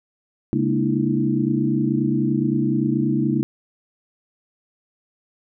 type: tone cluster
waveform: sine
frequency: 138.5 / 208.9 / 236.4 / 300.3 / 329.9 Hz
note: C#3 / G#3 / A#3 / D4 / E4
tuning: -1 / +10 / +24 / +39 / +1 cents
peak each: -24 dBFS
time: 0.53-3.43 s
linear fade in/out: 0 ms
effects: none